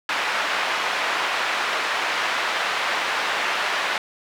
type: band-pass noise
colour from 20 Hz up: pink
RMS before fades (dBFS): -24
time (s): 0.09-3.98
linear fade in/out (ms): 2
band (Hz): 930 to 2800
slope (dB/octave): 12
effects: none